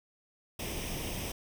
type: noise with comb filter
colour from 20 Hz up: pink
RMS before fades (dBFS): -37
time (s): 0.59-1.32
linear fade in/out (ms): 5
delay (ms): 0.35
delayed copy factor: +0.65
effects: none